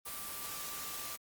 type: tone in noise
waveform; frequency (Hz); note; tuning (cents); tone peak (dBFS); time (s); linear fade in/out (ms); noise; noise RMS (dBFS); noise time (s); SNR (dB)
sine; 1174.7; D6; 0; -50; 0.05-1.17; 20; white; -42; 0.05-1.17; -11
effects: Opus 24 kbps